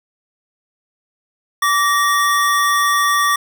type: tone pair together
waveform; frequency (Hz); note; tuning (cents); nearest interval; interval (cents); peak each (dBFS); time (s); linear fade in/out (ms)
square; 1156.5 / 1864.7; D6 / A#6; -27 / 0; minor sixth; 827; -15 / -19; 1.62-3.36; 5
effects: none